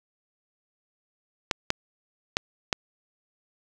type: clicks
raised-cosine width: 0.2 ms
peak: -5 dBFS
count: 4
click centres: 1.512 / 1.704 / 2.369 / 2.728 s
effects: none